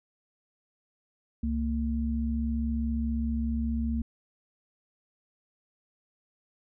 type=tone pair together; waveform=sine; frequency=68 / 228.7 Hz; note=C#2 / A#3; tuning=-33 / -33 cents; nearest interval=octave + major sixth; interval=2100 cents; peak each=-29 / -29 dBFS; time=1.43-4.02 s; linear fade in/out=5 ms; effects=none